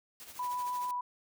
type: noise with tremolo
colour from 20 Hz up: white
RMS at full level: -47 dBFS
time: 0.2-0.91 s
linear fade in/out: 0 ms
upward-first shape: sine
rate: 13 Hz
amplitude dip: 60%
type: tone with vibrato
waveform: sine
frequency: 987.8 Hz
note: B5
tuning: in tune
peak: -32 dBFS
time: 0.39-1.01 s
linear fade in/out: 5 ms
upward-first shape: sine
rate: 6.7 Hz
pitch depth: 10 cents each way
effects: none